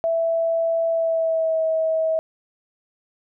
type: tone with pitch glide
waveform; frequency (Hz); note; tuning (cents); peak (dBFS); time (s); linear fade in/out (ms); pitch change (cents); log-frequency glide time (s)
sine; 661 to 642.2; E5 to E5; +5 to -45; -18; 0.04-2.19; 0; -50; 0.9-1.61
effects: none